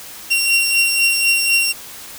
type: beating tone pair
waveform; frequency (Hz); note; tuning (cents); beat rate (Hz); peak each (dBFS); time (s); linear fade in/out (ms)
sawtooth; 2748 / 2752; F7 / F7; -29 / -26; 4; -11 / -17; 0.3-1.73; 20
effects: white hiss -35 dBFS RMS until 2.18 s